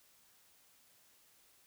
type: silence
effects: white hiss -67 dBFS RMS until 1.66 s